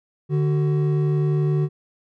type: tone pair together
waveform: triangle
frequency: 148.7 / 374.7 Hz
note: D3 / F#4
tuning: +22 / +22 cents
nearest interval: octave + major third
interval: 1600 cents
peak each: -16 / -24 dBFS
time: 0.29-1.69 s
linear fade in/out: 50 ms
effects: none